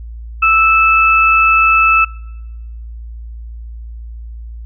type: tone pair together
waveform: sine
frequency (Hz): 1318.5 / 2623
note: E6 / E7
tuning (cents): 0 / -9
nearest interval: octave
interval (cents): 1191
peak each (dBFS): -10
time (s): 0.42-2.05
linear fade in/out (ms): 10
effects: noise-tail reverb RT60 1.0 s tail -24 dB re dry + added 57 Hz sine -26 dBFS peak until 4.65 s